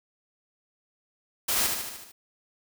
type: noise with echo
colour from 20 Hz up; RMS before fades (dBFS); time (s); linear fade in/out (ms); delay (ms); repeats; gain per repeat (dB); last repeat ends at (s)
white; -26; 1.48-1.67; 10; 75; 6; -4; 2.12
effects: none